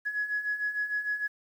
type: beating tone pair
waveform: sine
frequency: 1680 / 1686.6 Hz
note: G#6 / G#6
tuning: +19 / +26 cents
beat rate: 6.6 Hz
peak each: -34 / -29 dBFS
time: 0.05-1.28 s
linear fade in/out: 20 ms
effects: tanh soft clip ceiling -21 dBFS + 10-bit